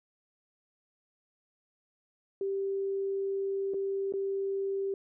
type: tone with dropouts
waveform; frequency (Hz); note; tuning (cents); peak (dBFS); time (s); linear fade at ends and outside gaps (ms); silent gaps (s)
sine; 391.6; G4; -2; -29; 2.41-4.94; 2; 3.737-3.742 / 4.124-4.137
effects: none